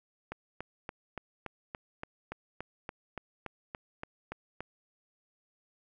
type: click train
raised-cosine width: 0.5 ms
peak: -23 dBFS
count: 16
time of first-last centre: 0.32-4.606 s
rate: 3.5 Hz
effects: none